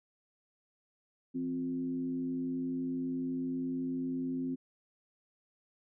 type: tone with frequency modulation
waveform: sine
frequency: 260.9 Hz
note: C4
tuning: 5 cents flat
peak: -32 dBFS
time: 1.34-4.56 s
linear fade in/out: 20 ms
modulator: 92 Hz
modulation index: 0.49
effects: none